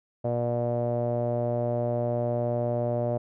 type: tone with low-pass filter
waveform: sawtooth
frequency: 119.6 Hz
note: A#2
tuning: 45 cents sharp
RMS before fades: -27 dBFS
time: 0.24-3.18 s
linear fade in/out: 10 ms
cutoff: 620 Hz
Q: 6.7
effects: none